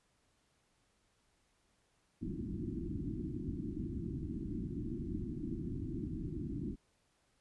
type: low-pass noise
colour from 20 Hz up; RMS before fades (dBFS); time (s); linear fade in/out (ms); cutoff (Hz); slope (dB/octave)
white; -40; 2.21-6.76; 20; 350; 96
effects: pink hiss -75 dBFS RMS until 7.4 s + resampled to 24000 Hz